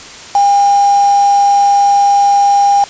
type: tone with quantisation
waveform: sine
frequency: 805 Hz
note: G5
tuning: 46 cents sharp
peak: -6 dBFS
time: 0.35-2.84 s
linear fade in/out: 2 ms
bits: 3
effects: white hiss -31 dBFS RMS until 2.89 s + resampled to 16000 Hz